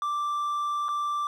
triangle tone with dropouts, 1174.7 Hz, D6, in tune, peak -24 dBFS, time 0.02-1.27 s, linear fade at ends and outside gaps 1 ms, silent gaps 0.884-0.889 s, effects none

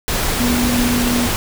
sine tone in noise, 243 Hz, B3, 28 cents flat, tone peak -16 dBFS, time 0.4-1.27 s, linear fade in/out 0 ms, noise pink, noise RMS -19 dBFS, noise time 0.08-1.36 s, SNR 0 dB, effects none

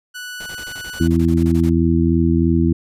sawtooth tone, 1480 Hz, F#6, in tune, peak -25 dBFS, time 0.14-1.08 s, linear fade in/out 20 ms
pink noise bursts, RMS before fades -37 dBFS, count 15, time 0.4-1.695 s, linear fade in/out 5 ms, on 63 ms, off 25 ms
harmonic tone, 83.1 Hz, E2, 15 cents sharp, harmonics 1 / 2 / 3 / 4, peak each -18 / -18 / -18 / -18 dBFS, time 1-2.73 s, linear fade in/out 5 ms
effects resampled to 32000 Hz

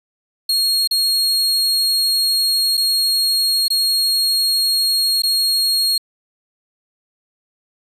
40% pulse tone with dropouts, 4278 Hz, C8, 38 cents sharp, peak -13 dBFS, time 0.49-5.98 s, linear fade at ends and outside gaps 5 ms, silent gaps 0.875-0.91 / 2.771-2.775 / 3.682-3.702 / 5.221-5.234 s, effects resampled to 32000 Hz

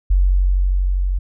sine tone with level ramp, 46.25 Hz, F#1, in tune, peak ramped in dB -10 to -16 dBFS, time 0.1-1.19 s, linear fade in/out 10 ms, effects none

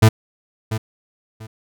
40% pulse tone with echo, 110 Hz, A2, in tune, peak -6 dBFS, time 0.02-0.09 s, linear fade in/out 10 ms, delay 690 ms, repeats 2, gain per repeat -13 dB, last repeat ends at 1.47 s, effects none

